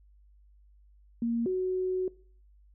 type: tone pair in turn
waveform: sine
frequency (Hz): 233.1 / 370.8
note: A#3 / F#4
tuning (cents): 0 / +4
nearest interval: minor sixth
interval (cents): 804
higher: second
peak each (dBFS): -26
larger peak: neither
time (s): 1.22-1.46 / 1.46-2.08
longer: second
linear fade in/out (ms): 2
effects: noise-tail reverb RT60 0.5 s tail -22 dB re dry + added 50 Hz sine -56 dBFS peak until 2.74 s